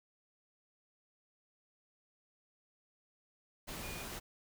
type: tone in noise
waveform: sine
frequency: 2441 Hz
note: D#7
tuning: 34 cents flat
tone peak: -49 dBFS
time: 3.82-4.04 s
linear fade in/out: 20 ms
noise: pink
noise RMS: -44 dBFS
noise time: 3.67-4.2 s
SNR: -8 dB
effects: none